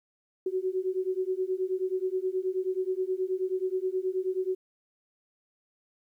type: beating tone pair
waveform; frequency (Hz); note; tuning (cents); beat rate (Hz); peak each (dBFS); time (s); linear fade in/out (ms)
sine; 368.9 / 378.3; F#4 / F#4; -5 / +38; 9.4; -30; 0.46-4.55; 5
effects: 11-bit